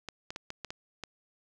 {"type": "clicks", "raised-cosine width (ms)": 0.2, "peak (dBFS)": -21, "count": 7, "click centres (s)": [0.087, 0.305, 0.361, 0.504, 0.647, 0.705, 1.037], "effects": []}